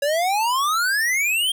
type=exponential sweep; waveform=square; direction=up; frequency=554.4 to 3241 Hz; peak=-19 dBFS; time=0.02-1.52 s; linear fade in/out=5 ms; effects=none